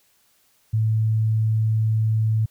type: tone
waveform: sine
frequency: 110 Hz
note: A2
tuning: in tune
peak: -17 dBFS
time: 0.73-2.46 s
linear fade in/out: 10 ms
effects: white hiss -62 dBFS RMS until 2.5 s